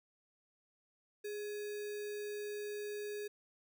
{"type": "tone with sample-and-hold", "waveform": "sine", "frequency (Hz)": 415.3, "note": "G#4", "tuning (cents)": 0, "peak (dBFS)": -39, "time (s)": [1.24, 3.28], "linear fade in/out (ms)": 10, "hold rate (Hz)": 2100, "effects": []}